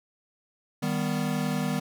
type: chord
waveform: square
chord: Eb augmented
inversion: none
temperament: equal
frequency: 155.56 / 196 / 246.9 Hz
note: Eb3 / G3 / B3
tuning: 0 / 0 / 0 cents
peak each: -31 dBFS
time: 0.82-1.8 s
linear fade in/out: 10 ms
effects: none